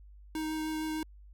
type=tone with vibrato; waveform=square; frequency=312.7 Hz; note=D#4; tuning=9 cents sharp; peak=-33 dBFS; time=0.35-1.03 s; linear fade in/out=2 ms; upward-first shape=sine; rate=6.5 Hz; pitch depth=9 cents each way; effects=added 50 Hz sine -50 dBFS peak until 1.33 s